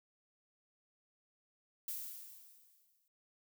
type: noise with exponential decay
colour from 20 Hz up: violet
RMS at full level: -40 dBFS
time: 1.88-3.08 s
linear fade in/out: 2 ms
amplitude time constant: 260 ms
effects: none